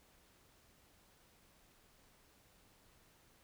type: silence
effects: pink hiss -68 dBFS RMS until 3.43 s